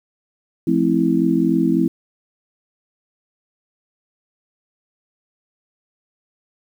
sine chord, F major seventh, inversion none, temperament just, 174.61 / 218.3 / 261.9 / 327.4 Hz, F3 / A3 / C4 / E4, 0 / -13 / +2 / -12 cents, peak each -21 / -21 / -19 / -18 dBFS, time 0.67-1.88 s, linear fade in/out 5 ms, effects 8-bit

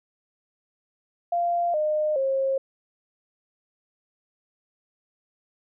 sine tone with pitch steps, 693 / 610.3 / 537.5 Hz, F5 / D#5 / C5, -14 / -34 / +47 cents, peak -21 dBFS, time 1.32-2.58 s, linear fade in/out 5 ms, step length 420 ms, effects none

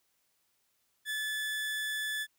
30% pulse tone, 1732 Hz, A6, 28 cents flat, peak -30 dBFS, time 1.05-2.27 s, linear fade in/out 50 ms, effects white hiss -75 dBFS RMS until 2.38 s

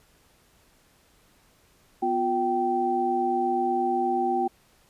sine tone cluster, 246.8 / 355.1 / 777 Hz, B3 / F4 / G5, -1 / +29 / -16 cents, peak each -31 / -27 / -24 dBFS, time 2.02-4.48 s, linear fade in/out 10 ms, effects pink hiss -61 dBFS RMS until 4.89 s + resampled to 32000 Hz

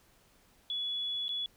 sine tone with dropouts, 3400 Hz, G#7, 40 cents sharp, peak -32 dBFS, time 0.7-1.46 s, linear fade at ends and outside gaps 1 ms, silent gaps 1.282-1.291 s, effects pink hiss -65 dBFS RMS until 1.56 s

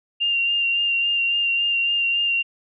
sine tone with vibrato, 2784 Hz, F7, 6 cents flat, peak -18 dBFS, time 0.2-2.43 s, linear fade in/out 20 ms, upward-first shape sine, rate 3.6 Hz, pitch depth 20 cents each way, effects none

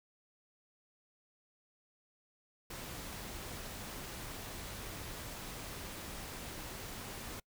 pink noise, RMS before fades -45 dBFS, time 2.7-7.4 s, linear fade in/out 5 ms, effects noise-tail reverb RT60 0.1 s tail -26 dB re dry

